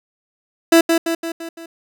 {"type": "tone with echo", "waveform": "30% pulse", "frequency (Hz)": 331.5, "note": "E4", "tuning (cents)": 10, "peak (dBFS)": -5, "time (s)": [0.72, 0.81], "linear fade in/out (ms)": 5, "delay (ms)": 170, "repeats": 5, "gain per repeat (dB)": -5, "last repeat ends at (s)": 1.66, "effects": []}